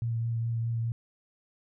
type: tone with vibrato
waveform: sine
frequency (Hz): 115.5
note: A#2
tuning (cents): -16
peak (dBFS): -27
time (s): 0.02-0.92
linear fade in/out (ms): 0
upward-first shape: triangle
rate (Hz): 4.8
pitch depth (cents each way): 19
effects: none